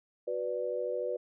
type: chord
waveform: sine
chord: B minor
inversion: second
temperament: equal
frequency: 370 / 493.9 / 587.3 Hz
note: F#4 / B4 / D5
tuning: 0 / 0 / 0 cents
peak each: -38 / -33 / -36 dBFS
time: 0.27-1.17 s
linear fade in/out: 10 ms
effects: none